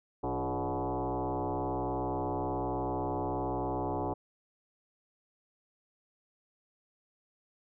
sine tone with frequency modulation, 223.7 Hz, A3, 29 cents sharp, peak -30 dBFS, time 0.23-4.14 s, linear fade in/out 10 ms, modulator 128 Hz, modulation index 5.7, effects none

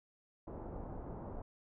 pink low-pass noise, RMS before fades -45 dBFS, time 0.47-1.42 s, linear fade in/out 5 ms, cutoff 930 Hz, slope 24 dB/octave, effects none

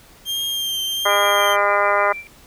40% pulse tone with vibrato, 3182 Hz, G7, 25 cents sharp, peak -20 dBFS, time 0.25-1.57 s, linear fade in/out 50 ms, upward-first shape triangle, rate 1.3 Hz, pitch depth 29 cents each way
harmonic tone, 202.9 Hz, G#3, 40 cents flat, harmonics 2 / 3 / 4 / 5 / 6 / 7 / 8 / 9 / 10, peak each -27 / -20 / -24 / -22 / -21 / -23 / -33 / -28 / -25 dBFS, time 1.05-2.13 s, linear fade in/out 10 ms
sine tone with tremolo, 2349 Hz, D7, in tune, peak -28 dBFS, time 1.09-2.27 s, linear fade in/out 0 ms, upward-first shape sine, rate 6.7 Hz, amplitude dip 80%
effects pink hiss -48 dBFS RMS until 2.46 s

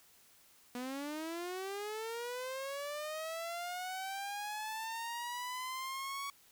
sawtooth linear sweep, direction up, 242 to 1125 Hz, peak -35 dBFS, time 0.75-6.3 s, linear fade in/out 2 ms, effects white hiss -64 dBFS RMS until 6.51 s

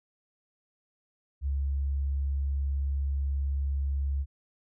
sine tone, 69.3 Hz, C#2, in tune, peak -26 dBFS, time 1.41-4.26 s, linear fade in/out 50 ms, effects none

